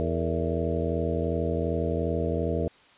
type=harmonic tone with a mistuned harmonic; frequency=82.7 Hz; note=E2; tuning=6 cents sharp; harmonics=1 / 2 / 3 / 4 / 5 / 6 / 7 / 8; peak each=-30 / -32 / -34 / -34 / -35 / -31 / -35 / -35 dBFS; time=0-2.68 s; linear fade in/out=0 ms; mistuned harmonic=6; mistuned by=-110 cents; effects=white hiss -56 dBFS RMS until 2.97 s + resampled to 8000 Hz